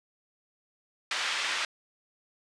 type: band-pass noise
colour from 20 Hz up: pink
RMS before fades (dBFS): -31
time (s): 1.11-1.65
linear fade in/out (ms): 2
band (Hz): 1500 to 4200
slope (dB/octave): 12
effects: resampled to 22050 Hz